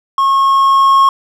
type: tone with level ramp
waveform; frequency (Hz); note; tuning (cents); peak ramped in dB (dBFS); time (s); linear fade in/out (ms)
triangle; 1088; C#6; -33; -7 to -3; 0.18-1.09; 2
effects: none